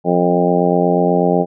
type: harmonic tone with a mistuned harmonic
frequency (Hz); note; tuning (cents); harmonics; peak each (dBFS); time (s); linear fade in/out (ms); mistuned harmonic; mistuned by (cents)
88.2; F2; +18; 2 / 3 / 4 / 5 / 6 / 7 / 8 / 9; -17 / -21 / -20 / -18 / -22 / -19 / -27 / -20; 0.04-1.46; 50; 2; -15
effects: none